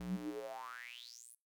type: tone with high-pass filter sweep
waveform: square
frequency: 59.8 Hz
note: A#1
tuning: 45 cents sharp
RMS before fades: -45 dBFS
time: 0-1.35 s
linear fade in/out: 5 ms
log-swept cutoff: 120 to 11000 Hz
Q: 9.4
effects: noise-tail reverb RT60 0.3 s tail -25 dB re dry